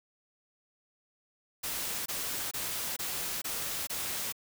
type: noise bursts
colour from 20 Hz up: white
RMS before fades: -35 dBFS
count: 6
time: 1.63-4.325 s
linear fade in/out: 10 ms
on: 430 ms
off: 23 ms
effects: none